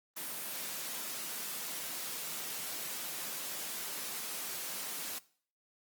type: high-pass noise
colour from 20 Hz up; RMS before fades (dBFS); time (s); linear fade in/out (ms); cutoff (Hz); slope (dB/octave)
white; -40; 0.16-5.19; 10; 140; 48
effects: noise-tail reverb RT60 0.5 s tail -20 dB re dry + Opus 24 kbps